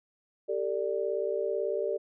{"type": "chord", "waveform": "sine", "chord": "G suspended second", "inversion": "none", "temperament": "equal with one note detuned", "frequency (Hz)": [392, 450, 587.3], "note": ["G4", "A4", "D5"], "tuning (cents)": [0, 39, 0], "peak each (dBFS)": -32, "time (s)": [0.48, 1.98], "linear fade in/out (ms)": 20, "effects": []}